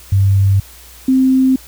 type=tone pair in turn; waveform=sine; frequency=98 / 261.6 Hz; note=G2 / C4; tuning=0 / 0 cents; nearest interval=octave + perfect fourth; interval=1700 cents; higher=second; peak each=-8 dBFS; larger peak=neither; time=0.12-0.6 / 1.08-1.56 s; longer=neither; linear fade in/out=5 ms; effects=added 60 Hz sine -41 dBFS peak until 1.67 s + white hiss -40 dBFS RMS until 1.67 s